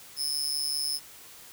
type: tone with amplitude modulation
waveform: sawtooth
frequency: 5200 Hz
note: E8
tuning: 24 cents flat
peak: -21 dBFS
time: 0.16-1 s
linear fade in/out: 50 ms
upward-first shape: sine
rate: 145 Hz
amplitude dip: 100%
effects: white hiss -49 dBFS RMS until 1.52 s